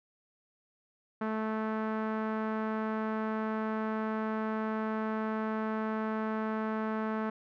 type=tone with low-pass filter; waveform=sawtooth; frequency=218.4 Hz; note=A3; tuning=13 cents flat; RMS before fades=-33 dBFS; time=1.21-7.3 s; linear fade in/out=5 ms; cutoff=1400 Hz; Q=1.8; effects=none